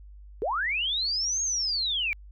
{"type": "linear two-way sweep", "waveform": "sine", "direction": "up then down", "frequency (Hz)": [376.1, 6600, 2258], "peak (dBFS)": -25, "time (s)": [0.42, 2.13], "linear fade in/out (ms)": 0, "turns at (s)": 1.42, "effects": ["added 50 Hz sine -44 dBFS peak until 2.31 s"]}